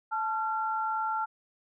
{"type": "tone pair together", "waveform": "sine", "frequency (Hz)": [875.7, 1371], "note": ["A5", "F6"], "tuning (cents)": [-8, -32], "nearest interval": "minor sixth", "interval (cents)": 776, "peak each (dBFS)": [-30, -31], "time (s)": [0.11, 1.26], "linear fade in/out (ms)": 20, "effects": []}